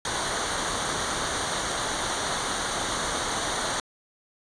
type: noise with comb filter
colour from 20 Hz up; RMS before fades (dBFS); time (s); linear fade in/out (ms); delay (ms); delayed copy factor
pink; -28; 0.05-3.8; 2; 0.39; -0.7
effects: resampled to 22050 Hz